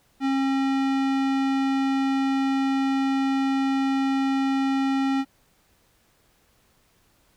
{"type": "tone with low-pass filter", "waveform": "square", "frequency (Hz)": 270, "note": "C#4", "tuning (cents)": -45, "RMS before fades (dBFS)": -23, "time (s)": [0.2, 5.25], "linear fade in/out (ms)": 50, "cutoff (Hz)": 3800, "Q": 0.59, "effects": ["pink hiss -63 dBFS RMS until 7.36 s"]}